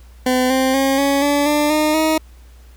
20% pulse tone with pitch steps, 254.3 / 262.2 / 270.4 / 278.8 / 287.4 / 296.4 / 305.6 / 315.1 Hz, C4 / C4 / C#4 / C#4 / D4 / D4 / D#4 / D#4, -49 / +4 / -43 / +10 / -37 / +16 / -31 / +22 cents, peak -9 dBFS, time 0.26-2.18 s, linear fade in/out 5 ms, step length 240 ms, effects added 60 Hz sine -40 dBFS peak until 2.76 s + pink hiss -53 dBFS RMS until 2.76 s

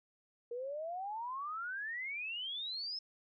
sine exponential sweep, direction up, 466.2 to 5274 Hz, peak -38 dBFS, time 0.51-2.99 s, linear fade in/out 5 ms, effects none

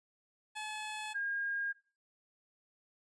15% pulse / sine tone pair in turn, 857 / 1620.9 Hz, A5 / G#6, -46 / -43 cents, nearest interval major seventh, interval 1103 cents, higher second, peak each -33 / -33 dBFS, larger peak neither, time 0.55-1.14 / 1.14-1.73 s, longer neither, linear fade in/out 20 ms, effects noise-tail reverb RT60 0.3 s tail -17 dB re dry + resampled to 22050 Hz

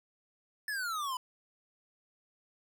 square exponential sweep, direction down, 1765 to 987.8 Hz, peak -34 dBFS, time 0.68-1.17 s, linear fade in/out 2 ms, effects none

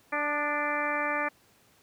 harmonic tone with a mistuned harmonic, 293.7 Hz, D4, in tune, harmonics 1 / 2 / 3 / 4 / 5 / 6 / 7 / 8, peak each -38 / -34 / -35 / -33 / -38 / -33 / -37 / -36 dBFS, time 0.12-1.29 s, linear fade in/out 10 ms, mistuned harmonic 4, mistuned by +27 cents, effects pink hiss -62 dBFS RMS until 1.82 s + high-pass 100 Hz 12 dB/octave

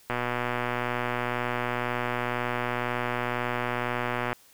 click train, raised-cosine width 0.5 ms, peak -13 dBFS, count 517, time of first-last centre 0.1-4.33 s, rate 122 Hz, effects white hiss -57 dBFS RMS until 4.53 s

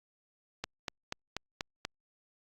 click train, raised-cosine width 0.2 ms, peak -17 dBFS, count 6, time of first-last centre 0.64-1.851 s, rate 4.13 Hz, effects Opus 48 kbps

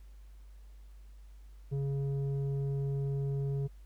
square tone with low-pass filter, 138.59 Hz, C#3, in tune, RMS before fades -33 dBFS, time 1.71-3.68 s, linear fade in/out 20 ms, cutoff 320 Hz, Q 2, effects added 50 Hz sine -49 dBFS peak until 3.85 s + pink hiss -70 dBFS RMS until 3.85 s

